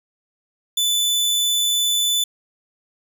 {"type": "tone", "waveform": "sawtooth", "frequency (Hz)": 3497, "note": "A7", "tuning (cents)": -11, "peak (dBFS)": -14, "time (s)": [0.77, 2.24], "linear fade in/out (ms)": 5, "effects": []}